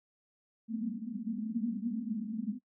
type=band-pass noise; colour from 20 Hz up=pink; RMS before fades=-36 dBFS; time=0.68-2.6 s; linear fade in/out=50 ms; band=210 to 240 Hz; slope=96 dB/octave; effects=noise-tail reverb RT60 0.1 s tail -23 dB re dry